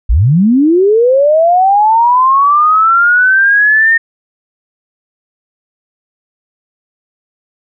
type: linear sweep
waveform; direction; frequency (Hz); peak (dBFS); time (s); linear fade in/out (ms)
sine; up; 42.94 to 1841; -5; 0.09-3.98; 10
effects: none